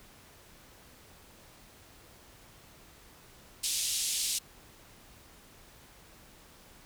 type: band-pass noise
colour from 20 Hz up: white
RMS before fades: -32 dBFS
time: 3.63-4.39 s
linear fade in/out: 10 ms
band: 3000 to 10000 Hz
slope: 24 dB/octave
effects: pink hiss -56 dBFS RMS until 6.85 s